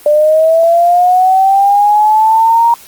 sine linear sweep, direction up, 590 to 941 Hz, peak -5 dBFS, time 0.06-2.74 s, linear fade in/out 2 ms, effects white hiss -37 dBFS RMS until 2.87 s + Opus 24 kbps

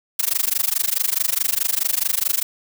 blue noise with amplitude modulation, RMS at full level -17 dBFS, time 0.19-2.43 s, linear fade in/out 5 ms, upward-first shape sine, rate 24.7 Hz, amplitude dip 100%, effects none

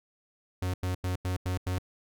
45% pulse tone bursts, 91.4 Hz, F#2, 21 cents flat, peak -28 dBFS, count 6, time 0.62-1.785 s, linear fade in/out 5 ms, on 120 ms, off 89 ms, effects none

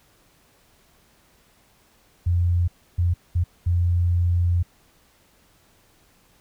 sine tone bursts at uneven times, 87.31 Hz, F2, in tune, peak -17 dBFS, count 4, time 2.26-2.68 / 2.98-3.14 / 3.35-3.44 / 3.66-4.63 s, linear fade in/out 10 ms, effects pink hiss -59 dBFS RMS until 6.4 s

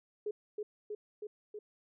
sine tone with echo, 420 Hz, G#4, 19 cents sharp, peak -33 dBFS, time 0.26-0.31 s, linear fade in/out 5 ms, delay 320 ms, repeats 4, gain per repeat -2 dB, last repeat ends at 1.59 s, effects none

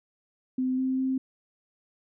sine tone with pitch steps, 257.2 / 260.9 / 262.4 Hz, C4 / C4 / C4, -30 / -5 / +5 cents, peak -24 dBFS, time 0.58-1.18 s, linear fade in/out 5 ms, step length 200 ms, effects none

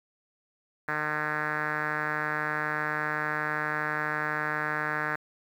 5% pulse tone with low-pass filter, 152.1 Hz, D#3, 39 cents flat, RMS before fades -30 dBFS, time 0.88-5.16 s, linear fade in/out 5 ms, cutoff 1700 Hz, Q 4, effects 9-bit

